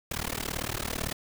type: noise with amplitude modulation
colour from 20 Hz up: pink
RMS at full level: -29 dBFS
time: 0.11-1.13 s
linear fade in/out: 5 ms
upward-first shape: sine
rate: 37.9 Hz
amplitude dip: 100%
effects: none